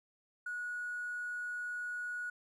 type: tone with hard clipping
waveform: triangle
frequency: 1459 Hz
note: F#6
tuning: 25 cents flat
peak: -37 dBFS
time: 0.46-2.3 s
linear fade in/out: 5 ms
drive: 3 dB
effects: none